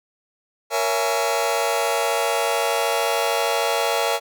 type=chord; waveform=sawtooth; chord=A# half-diminished seventh; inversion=none; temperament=just; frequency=466.2 / 559.4 / 671.3 / 839.1 Hz; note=A#4 / C#5 / E5 / G#5; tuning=0 / +16 / +31 / +18 cents; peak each=-21 dBFS; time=0.7-4.2 s; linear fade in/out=50 ms; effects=none